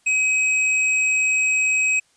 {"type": "tone with tanh clipping", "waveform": "sine", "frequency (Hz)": 2537, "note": "D#7", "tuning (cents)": 33, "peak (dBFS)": -18, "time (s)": [0.06, 2], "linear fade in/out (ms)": 10, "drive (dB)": 17, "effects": ["white hiss -61 dBFS RMS until 2.16 s", "resampled to 22050 Hz"]}